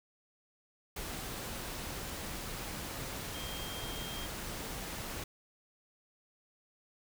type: tone in noise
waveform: sine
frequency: 3204 Hz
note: G7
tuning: 37 cents sharp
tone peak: -45 dBFS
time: 3.34-4.26 s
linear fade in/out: 5 ms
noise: pink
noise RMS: -41 dBFS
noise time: 0.96-5.24 s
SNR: -7 dB
effects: none